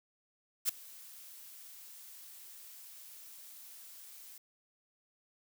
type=noise with ADSR envelope; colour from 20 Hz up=blue; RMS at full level=-28 dBFS; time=0.65-4.38 s; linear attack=40 ms; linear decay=5 ms; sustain=-24 dB; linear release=3 ms; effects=none